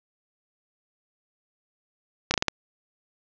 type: slowing click train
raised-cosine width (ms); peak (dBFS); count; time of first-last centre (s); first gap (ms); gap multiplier
0.2; -4; 5; 2.31-2.483; 30; 1.25
effects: resampled to 16000 Hz + 7-bit